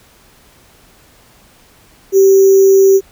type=tone with sample-and-hold; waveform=sine; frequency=387.1 Hz; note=G4; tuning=22 cents flat; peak=-4 dBFS; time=2.12-3.01 s; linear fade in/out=50 ms; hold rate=6300 Hz; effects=pink hiss -47 dBFS RMS until 3.11 s

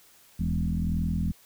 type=tone with frequency modulation; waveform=sine; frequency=123.47 Hz; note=B2; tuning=in tune; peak=-24 dBFS; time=0.39-1.32 s; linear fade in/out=10 ms; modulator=41.6 Hz; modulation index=2.4; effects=white hiss -57 dBFS RMS until 1.45 s

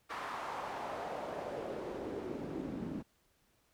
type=noise with band-pass filter sweep; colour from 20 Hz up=pink; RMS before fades=-41 dBFS; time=0.09-3.03 s; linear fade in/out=20 ms; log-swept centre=1200 to 230 Hz; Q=2; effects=pink hiss -73 dBFS RMS until 3.73 s

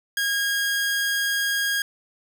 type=tone; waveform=sawtooth; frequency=1632 Hz; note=G#6; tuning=31 cents flat; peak=-18 dBFS; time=0.17-1.82 s; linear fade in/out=2 ms; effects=none

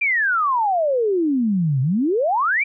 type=exponential two-way sweep; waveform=sine; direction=down then up; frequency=2428 to 125.5 to 2428 Hz; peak=-16 dBFS; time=0.01-2.64 s; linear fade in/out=10 ms; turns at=1.81 s; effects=none

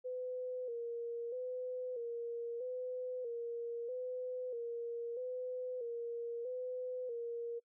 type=tone with vibrato; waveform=sine; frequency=486.6 Hz; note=B4; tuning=26 cents flat; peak=-38 dBFS; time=0.04-7.6 s; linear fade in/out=20 ms; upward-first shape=square; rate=0.78 Hz; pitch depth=62 cents each way; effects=noise-tail reverb RT60 0.1 s tail -25 dB re dry

